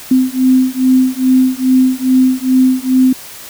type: beating tone pair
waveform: sine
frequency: 256.9 / 259.3 Hz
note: C4 / C4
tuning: -32 / -15 cents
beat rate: 2.4 Hz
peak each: -11 dBFS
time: 0.11-3.13 s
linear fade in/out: 5 ms
effects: white hiss -32 dBFS RMS until 3.49 s